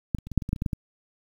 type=clicks; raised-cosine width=5 ms; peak=-11 / -27 / -26 / -22 / -6 / -22 / -19 / -10 / -25 / -14 / -12 / -15 dBFS; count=12; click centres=0.148 / 0.186 / 0.27 / 0.317 / 0.377 / 0.422 / 0.491 / 0.531 / 0.562 / 0.621 / 0.662 / 0.732 s; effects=8-bit